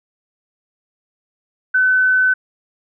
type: tone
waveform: sine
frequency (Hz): 1513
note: F#6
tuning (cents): +38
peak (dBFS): -11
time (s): 1.74-2.34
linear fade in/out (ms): 10
effects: none